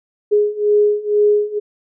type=beating tone pair; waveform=sine; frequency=415.3 / 417.4 Hz; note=G#4 / G#4; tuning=0 / +9 cents; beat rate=2.1 Hz; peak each=-16 / -14 dBFS; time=0.31-1.6 s; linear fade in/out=20 ms; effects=none